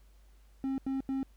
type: tone bursts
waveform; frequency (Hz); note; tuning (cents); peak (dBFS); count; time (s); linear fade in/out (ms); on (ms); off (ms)
triangle; 268.1; C4; +42; -28; 3; 0.64-1.23; 0; 140; 85
effects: added 50 Hz sine -56 dBFS peak until 1.36 s + pink hiss -70 dBFS RMS until 1.36 s